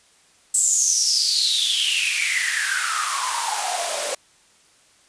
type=noise with high-pass filter sweep; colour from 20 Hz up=white; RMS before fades=-21 dBFS; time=0.54-4.15 s; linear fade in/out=5 ms; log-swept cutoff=8000 to 530 Hz; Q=9.9; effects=white hiss -56 dBFS RMS until 5.08 s + resampled to 22050 Hz